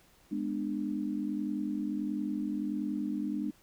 sine chord, G# diminished, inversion none, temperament just, 207.7 / 249.2 / 299 Hz, G#3 / B3 / D4, 0 / +16 / +31 cents, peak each -35 / -37 / -34 dBFS, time 0.31-3.51 s, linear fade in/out 10 ms, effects pink hiss -63 dBFS RMS until 3.62 s

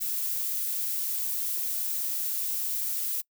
violet noise, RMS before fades -30 dBFS, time 0-3.22 s, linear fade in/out 20 ms, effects noise-tail reverb RT60 0.1 s tail -24 dB re dry

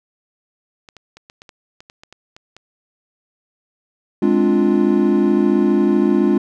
clicks, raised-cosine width 0.2 ms, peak -23 dBFS, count 12, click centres 0.888 / 0.967 / 1.17 / 1.299 / 1.419 / 1.492 / 1.805 / 1.899 / 2.035 / 2.126 / 2.365 / 2.566 s
triangle chord, D half-diminished seventh, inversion second, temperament equal, 207.7 / 261.6 / 293.7 / 349.2 Hz, Ab3 / C4 / D4 / F4, 0 / 0 / 0 / 0 cents, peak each -15 / -18 / -16 / -15 dBFS, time 4.22-6.38 s, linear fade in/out 5 ms
effects none

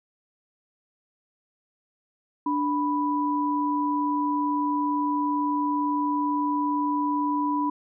sine tone pair together, 293.7 / 987.8 Hz, D4 / B5, 0 / 0 cents, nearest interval octave + major sixth, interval 2100 cents, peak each -25 dBFS, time 2.46-7.7 s, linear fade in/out 5 ms, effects none

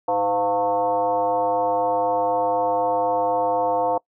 sine tone with frequency modulation, 706 Hz, F5, 19 cents sharp, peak -18 dBFS, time 0.08-3.98 s, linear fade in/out 5 ms, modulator 196 Hz, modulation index 1.3, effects noise-tail reverb RT60 0.1 s tail -24 dB re dry

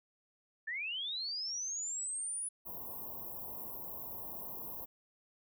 sine linear sweep, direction up, 1720 to 9956 Hz, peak -36 dBFS, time 0.67-2.49 s, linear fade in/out 10 ms
white band-stop noise, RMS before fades -44 dBFS, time 2.65-4.86 s, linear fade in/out 20 ms, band 1100 to 12000 Hz, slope 96 dB/octave
effects none

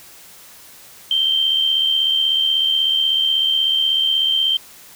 sine tone with amplitude modulation, 3136 Hz, G7, in tune, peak -12 dBFS, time 1.11-4.57 s, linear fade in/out 2 ms, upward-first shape sine, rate 76.3 Hz, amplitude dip 50%, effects white hiss -43 dBFS RMS until 4.95 s

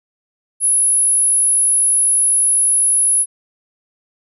sine tone, 10548 Hz, E9, in tune, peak -11 dBFS, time 0.6-3.26 s, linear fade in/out 50 ms, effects none

